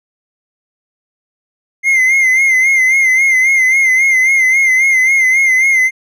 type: tone with vibrato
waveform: triangle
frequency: 2093 Hz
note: C7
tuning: in tune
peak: -6 dBFS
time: 1.83-5.91 s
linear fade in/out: 50 ms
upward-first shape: sine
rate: 3.7 Hz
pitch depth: 59 cents each way
effects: none